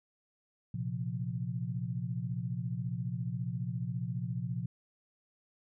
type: chord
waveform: sine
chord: Bb suspended second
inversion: none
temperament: just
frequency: 116.54 / 131.11 / 174.81 Hz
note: Bb2 / C3 / F3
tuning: 0 / +4 / +2 cents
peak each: -37 / -37 / -38 dBFS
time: 0.74-4.66 s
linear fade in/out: 5 ms
effects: none